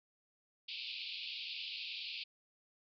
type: band-pass noise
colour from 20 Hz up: pink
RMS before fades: -44 dBFS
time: 0.68-2.24 s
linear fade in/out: 10 ms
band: 2400 to 4800 Hz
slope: 96 dB/octave
effects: none